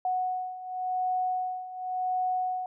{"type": "beating tone pair", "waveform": "sine", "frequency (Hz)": [737, 737.91], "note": ["F#5", "F#5"], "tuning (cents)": [-7, -5], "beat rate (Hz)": 0.91, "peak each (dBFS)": [-33, -29], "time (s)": [0.05, 2.66], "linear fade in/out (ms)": 2, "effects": []}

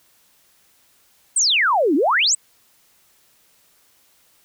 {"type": "exponential two-way sweep", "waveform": "sine", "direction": "down then up", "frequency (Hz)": [8890, 261.6, 8510], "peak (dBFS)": -14, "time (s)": [1.36, 2.35], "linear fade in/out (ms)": 5, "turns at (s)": 1.95, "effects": ["white hiss -58 dBFS RMS until 4.44 s"]}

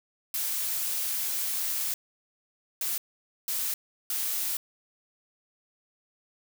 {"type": "noise bursts at uneven times", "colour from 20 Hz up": "blue", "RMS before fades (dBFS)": -30, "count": 4, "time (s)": [[0.34, 1.94], [2.81, 2.98], [3.48, 3.74], [4.1, 4.57]], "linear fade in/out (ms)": 2, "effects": []}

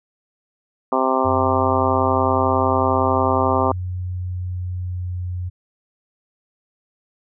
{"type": "harmonic tone", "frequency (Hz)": 131, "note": "C3", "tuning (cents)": 2, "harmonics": [2, 3, 4, 5, 6, 7, 8, 9], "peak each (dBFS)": [-24, -24, -24, -24, -24, -24, -24, -24], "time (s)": [0.92, 3.72], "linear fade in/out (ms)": 2}
{"type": "tone with pitch glide", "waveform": "sine", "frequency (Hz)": [92.5, 89.97], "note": ["F#2", "F#2"], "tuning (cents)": [0, -48], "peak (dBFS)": -23, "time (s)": [1.24, 5.5], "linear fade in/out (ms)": 20, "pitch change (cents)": -48, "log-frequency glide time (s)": [1.35, 5.21]}
{"effects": []}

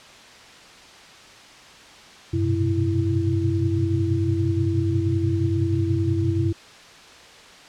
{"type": "tone cluster", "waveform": "sine", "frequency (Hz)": [95.5, 106.1, 124, 130.1, 331.5], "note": ["G2", "G#2", "B2", "C3", "E4"], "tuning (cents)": [-45, 38, 7, -9, 10], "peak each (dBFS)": [-22, -30, -28, -29, -24], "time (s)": [2.33, 6.53], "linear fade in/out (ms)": 10, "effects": ["white hiss -45 dBFS RMS until 7.68 s", "low-pass 5000 Hz 12 dB/octave"]}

